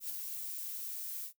violet noise with ADSR envelope, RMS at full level -37 dBFS, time 0-1.33 s, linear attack 96 ms, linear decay 6 ms, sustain -4 dB, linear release 94 ms, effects noise-tail reverb RT60 0.1 s tail -18 dB re dry

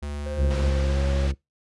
square tone, 72.6 Hz, D2, 19 cents flat, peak -30 dBFS, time 0.02-0.7 s, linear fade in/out 10 ms
triangle tone with pitch glide, 523.3 to 548 Hz, C5 to C#5, 0 to -20 cents, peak -30 dBFS, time 0.26-1.27 s, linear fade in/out 5 ms, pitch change +80 cents, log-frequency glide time 0.8-1.04 s
harmonic tone, 68.6 Hz, C#2, 17 cents flat, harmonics 1 / 2 / 3 / 4 / 5 / 6 / 7 / 8, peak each -21 / -30 / -35 / -44 / -38 / -48 / -46 / -48 dBFS, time 0.36-1.35 s, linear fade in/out 50 ms
pink band-pass noise, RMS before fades -38 dBFS, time 0.5-1.32 s, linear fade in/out 10 ms, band 300 to 4800 Hz, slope 12 dB/octave
effects noise-tail reverb RT60 0.2 s tail -24 dB re dry + resampled to 24000 Hz

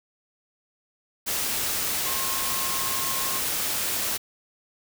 sine tone in noise, 1071 Hz, C6, 40 cents sharp, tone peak -34 dBFS, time 2.05-3.4 s, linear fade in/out 20 ms, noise white, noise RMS -27 dBFS, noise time 1.26-4.18 s, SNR -10 dB, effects none

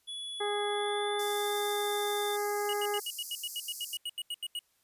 square tone with pitch glide, 3400 to 3563 Hz, G#7 to A7, +40 to +21 cents, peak -38 dBFS, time 0.07-2.37 s, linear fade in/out 20 ms, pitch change +81 cents, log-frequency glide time 0.63-1.54 s
harmonic tone, 412.2 Hz, G#4, 13 cents flat, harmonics 1 / 2 / 3 / 4 / 5, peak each -32 / -35 / -40 / -42 / -44 dBFS, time 0.4-3 s, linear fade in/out 10 ms
white high-pass noise, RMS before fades -41 dBFS, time 1.19-3.97 s, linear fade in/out 5 ms, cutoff 4600 Hz, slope 96 dB/octave
square tone bursts, 2900 Hz, F#7, 35 cents flat, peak -34 dBFS, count 16, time 2.69-4.591 s, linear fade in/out 2 ms, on 41 ms, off 83 ms
effects white hiss -72 dBFS RMS until 4.83 s + resampled to 32000 Hz

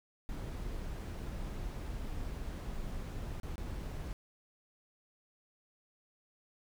brown noise with dropouts, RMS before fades -40 dBFS, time 0.29-4.13 s, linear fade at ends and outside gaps 0 ms, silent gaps 3.399-3.432 / 3.557-3.581 s, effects none

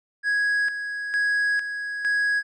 triangle tone with tremolo, 1661.2 Hz, G#6, in tune, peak -18 dBFS, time 0.23-2.43 s, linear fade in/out 50 ms, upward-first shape square, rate 1.1 Hz, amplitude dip 60%, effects resampled to 22050 Hz

